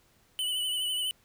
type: tone with vibrato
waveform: square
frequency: 2989 Hz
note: F#7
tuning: 17 cents sharp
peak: -29 dBFS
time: 0.39-1.11 s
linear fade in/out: 0 ms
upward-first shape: sine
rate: 12 Hz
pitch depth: 39 cents each way
effects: pink hiss -65 dBFS RMS until 1.24 s